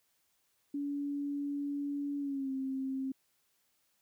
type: tone with pitch glide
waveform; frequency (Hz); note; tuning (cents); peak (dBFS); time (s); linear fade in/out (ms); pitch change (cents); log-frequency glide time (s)
sine; 285.2 to 266.1; C#4 to C4; +49 to +29; -33; 0.74-3.12; 5; -120; 2.19-2.51
effects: white hiss -75 dBFS RMS until 4.01 s